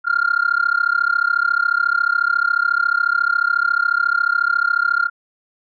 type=tone with amplitude modulation; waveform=sine; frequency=1400 Hz; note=F6; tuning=4 cents sharp; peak=-9 dBFS; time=0.04-5.1 s; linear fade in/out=50 ms; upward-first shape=sine; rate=34.1 Hz; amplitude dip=100%; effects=tanh soft clip ceiling -9 dBFS